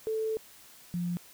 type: tone pair in turn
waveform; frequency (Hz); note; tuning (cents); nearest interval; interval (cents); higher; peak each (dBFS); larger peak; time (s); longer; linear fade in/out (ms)
sine; 440 / 175; A4 / F3; 0 / +4; octave + major third; 1596; first; -28 / -29; first; 0.07-0.37 / 0.94-1.17; first; 0
effects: white hiss -54 dBFS RMS until 1.33 s